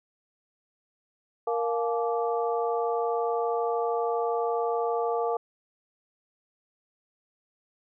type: harmonic tone with a mistuned harmonic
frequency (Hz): 233.1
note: A#3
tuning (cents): 0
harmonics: 2 / 3 / 4 / 5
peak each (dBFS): -27 / -30 / -33 / -35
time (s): 1.47-5.37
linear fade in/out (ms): 5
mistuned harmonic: 4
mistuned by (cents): -140
effects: none